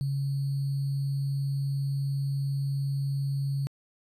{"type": "tone with sample-and-hold", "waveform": "sine", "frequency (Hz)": 138.59, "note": "C#3", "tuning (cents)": 0, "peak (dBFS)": -26, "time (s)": [0.01, 3.67], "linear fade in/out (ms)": 0, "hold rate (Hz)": 4410, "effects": ["resampled to 32000 Hz"]}